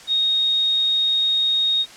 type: tone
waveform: sine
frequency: 3729 Hz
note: A#7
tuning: in tune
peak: -16 dBFS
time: 0.07-1.86 s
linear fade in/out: 50 ms
effects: white hiss -42 dBFS RMS until 1.96 s + low-pass 7000 Hz 12 dB/octave

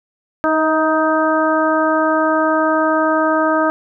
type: harmonic tone with a mistuned harmonic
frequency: 313.2 Hz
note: D#4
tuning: 11 cents sharp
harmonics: 1 / 2 / 3 / 4 / 5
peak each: -18 / -17 / -21 / -19 / -22 dBFS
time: 0.44-3.7 s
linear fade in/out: 0 ms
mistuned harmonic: 2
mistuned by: +19 cents
effects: none

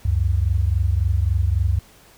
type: tone pair together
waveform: sine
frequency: 70.05 / 93.7 Hz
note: C#2 / F#2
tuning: +19 / +22 cents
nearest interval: perfect fourth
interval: 503 cents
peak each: -19 dBFS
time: 0.05-1.79 s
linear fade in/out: 5 ms
effects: pink hiss -50 dBFS RMS until 2.17 s

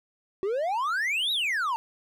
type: exponential two-way sweep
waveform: triangle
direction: up then down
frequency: 370 to 3951 to 882 Hz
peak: -23 dBFS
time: 0.43-1.76 s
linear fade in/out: 0 ms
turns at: 1.32 s
effects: none

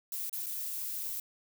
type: noise with dropouts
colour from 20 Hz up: violet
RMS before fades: -37 dBFS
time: 0.12-1.2 s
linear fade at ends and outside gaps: 2 ms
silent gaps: 0.296-0.328 / 0.461-0.465 s
effects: none

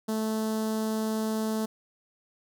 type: tone with notch filter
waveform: sawtooth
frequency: 218.8 Hz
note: A3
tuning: 9 cents flat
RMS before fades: -29 dBFS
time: 0.08-1.66 s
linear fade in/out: 10 ms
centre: 2300 Hz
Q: 0.72
effects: none

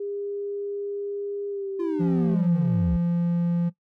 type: tone with pitch glide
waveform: sine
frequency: 404.3 to 389.9 Hz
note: G#4 to G4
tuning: -46 to -9 cents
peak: -28 dBFS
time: 0-2.35 s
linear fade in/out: 5 ms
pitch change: -63 cents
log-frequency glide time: 1.49-1.7 s
type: linear sweep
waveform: triangle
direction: down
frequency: 349 to 59 Hz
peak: -22 dBFS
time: 1.79-2.97 s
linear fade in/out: 10 ms
type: tone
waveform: triangle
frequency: 172.2 Hz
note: F3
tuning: 24 cents flat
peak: -18 dBFS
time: 1.99-3.7 s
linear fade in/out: 20 ms
effects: noise-tail reverb RT60 0.1 s tail -17 dB re dry + tanh soft clip ceiling -12 dBFS

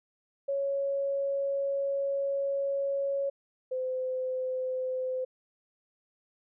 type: tone pair in turn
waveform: sine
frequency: 554.4 / 513.8 Hz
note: C#5 / C5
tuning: 0 / -32 cents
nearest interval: minor second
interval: 132 cents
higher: first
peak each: -27 / -29 dBFS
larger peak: first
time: 0.48-3.3 / 3.71-5.25 s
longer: first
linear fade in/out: 10 ms
effects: none

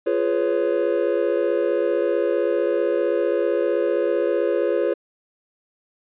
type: chord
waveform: triangle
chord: C# dominant seventh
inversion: first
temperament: just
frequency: 346.5 / 415.8 / 498.9 / 554.4 Hz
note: E#4 / G#4 / B4 / C#5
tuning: -14 / +2 / +17 / 0 cents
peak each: -22 dBFS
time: 0.06-4.94 s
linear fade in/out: 10 ms
effects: resampled to 8000 Hz

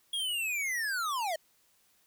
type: linear sweep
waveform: square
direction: down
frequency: 3322 to 605 Hz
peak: -31 dBFS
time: 0.13-1.36 s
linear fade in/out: 5 ms
effects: white hiss -68 dBFS RMS until 2.06 s

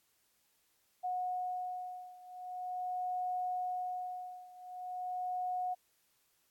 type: beating tone pair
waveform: sine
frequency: 729 / 729.43 Hz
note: F#5 / F#5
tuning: -26 / -25 cents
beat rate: 0.43 Hz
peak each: -38 / -40 dBFS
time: 1.03-5.75 s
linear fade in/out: 20 ms
effects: white hiss -74 dBFS RMS until 6.5 s + AAC 64 kbps

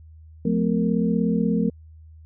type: tone cluster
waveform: sine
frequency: 177.3 / 217.9 / 254.4 / 462.6 Hz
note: F3 / A3 / C4 / A#4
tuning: +26 / -17 / -48 / -13 cents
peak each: -23 / -22 / -26 / -28 dBFS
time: 0.45-1.7 s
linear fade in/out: 5 ms
effects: added 79 Hz sine -43 dBFS peak until 2.25 s

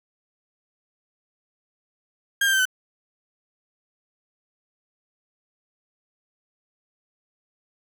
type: tone with pitch steps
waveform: 35% pulse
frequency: 1611 / 1583 / 1553 / 1515 Hz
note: G6 / G6 / G6 / F#6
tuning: +47 / +17 / -17 / +40 cents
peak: -16 dBFS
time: 2.41-2.654 s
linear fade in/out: 5 ms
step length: 61 ms
effects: none

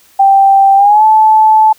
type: tone with pitch glide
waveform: sine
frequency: 784 to 869.9 Hz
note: G5 to A5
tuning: 0 to -20 cents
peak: -3 dBFS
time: 0.19-1.73 s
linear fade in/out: 10 ms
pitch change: +180 cents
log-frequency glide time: 0.76-1.04 s
effects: white hiss -46 dBFS RMS until 1.78 s

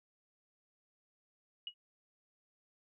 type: tone with exponential decay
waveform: sine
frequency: 2900 Hz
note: F#7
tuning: 35 cents flat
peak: -35 dBFS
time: 1.67-1.74 s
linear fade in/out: 2 ms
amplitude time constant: 15 ms
effects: none

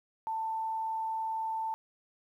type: tone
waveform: sine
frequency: 889 Hz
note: A5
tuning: 18 cents sharp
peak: -31 dBFS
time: 0.27-1.74 s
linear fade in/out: 0 ms
effects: 11-bit

